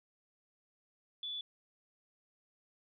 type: tone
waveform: sine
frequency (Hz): 3456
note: A7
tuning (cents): -32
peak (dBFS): -38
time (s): 1.23-1.41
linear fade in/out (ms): 2
effects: none